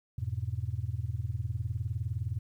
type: chord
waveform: sine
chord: E major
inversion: none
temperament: equal with one note detuned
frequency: 84.24 / 103.83 / 123.47 Hz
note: E2 / G#2 / B2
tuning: +38 / 0 / 0 cents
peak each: -36 / -34 / -35 dBFS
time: 0.18-2.39 s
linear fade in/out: 5 ms
effects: tanh soft clip ceiling -22 dBFS + 11-bit